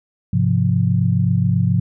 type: chord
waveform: sine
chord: F minor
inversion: first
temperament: equal with one note detuned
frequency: 103.35 / 130.81 / 174.61 Hz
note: Ab2 / C3 / F3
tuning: -8 / 0 / 0 cents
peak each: -18 dBFS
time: 0.33-1.8 s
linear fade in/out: 5 ms
effects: none